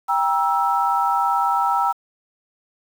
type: chord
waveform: sine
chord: E diminished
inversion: first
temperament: just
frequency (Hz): 791.1 / 949.3 / 1318.5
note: G5 / Bb5 / E6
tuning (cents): +16 / +31 / 0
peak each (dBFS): -21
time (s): 0.08-1.93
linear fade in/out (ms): 20
effects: 7-bit